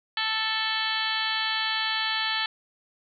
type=harmonic tone with a mistuned harmonic; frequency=440 Hz; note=A4; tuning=in tune; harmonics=2 / 3 / 4 / 5 / 6 / 7 / 8 / 9 / 10; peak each=-34 / -35 / -30 / -36 / -36 / -32 / -34 / -34 / -35 dBFS; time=0.17-2.46 s; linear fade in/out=2 ms; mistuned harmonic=8; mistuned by=-55 cents; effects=none